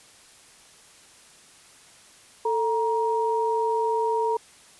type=tone pair together; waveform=sine; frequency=444.6 / 942 Hz; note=A4 / A#5; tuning=+18 / +18 cents; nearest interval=octave + minor second; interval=1300 cents; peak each=-24 dBFS; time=2.45-4.37 s; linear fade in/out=5 ms; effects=white hiss -52 dBFS RMS until 4.79 s + resampled to 24000 Hz